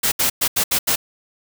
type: noise bursts at uneven times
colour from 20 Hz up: white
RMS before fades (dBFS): -18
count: 6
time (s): 0.03-0.12 / 0.19-0.3 / 0.41-0.48 / 0.56-0.64 / 0.71-0.79 / 0.87-0.96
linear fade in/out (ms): 10
effects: none